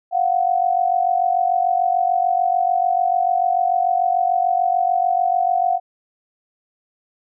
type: tone pair together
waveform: sine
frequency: 700 / 746.8 Hz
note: F5 / F#5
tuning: +4 / +16 cents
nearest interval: minor second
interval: 112 cents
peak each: -18 dBFS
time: 0.11-5.8 s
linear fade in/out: 50 ms
effects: none